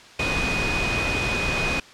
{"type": "tone in noise", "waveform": "sine", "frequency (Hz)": 2489, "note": "D#7", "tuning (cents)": 0, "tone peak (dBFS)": -25, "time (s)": [0.19, 1.8], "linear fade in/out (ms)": 5, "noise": "pink", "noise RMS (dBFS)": -25, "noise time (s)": [0.19, 1.8], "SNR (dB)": -3, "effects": ["white hiss -46 dBFS RMS until 1.93 s", "low-pass 5000 Hz 12 dB/octave"]}